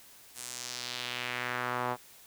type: tone with band-pass filter sweep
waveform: sawtooth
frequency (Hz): 123.47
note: B2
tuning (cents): 0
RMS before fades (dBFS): -36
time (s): 0.34-1.97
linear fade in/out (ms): 50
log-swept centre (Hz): 9600 to 880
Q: 1.7
effects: white hiss -55 dBFS RMS until 2.26 s